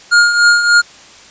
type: tone with tremolo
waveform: square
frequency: 1419 Hz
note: F6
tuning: 27 cents sharp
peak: -5 dBFS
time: 0.11-0.82 s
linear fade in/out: 20 ms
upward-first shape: triangle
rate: 3.4 Hz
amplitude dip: 65%
effects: white hiss -39 dBFS RMS until 1.3 s + resampled to 16000 Hz